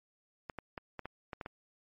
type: clicks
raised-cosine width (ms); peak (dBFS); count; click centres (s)
0.5; -25; 8; 0.498 / 0.587 / 0.778 / 0.993 / 1.056 / 1.332 / 1.412 / 1.461
effects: MP3 32 kbps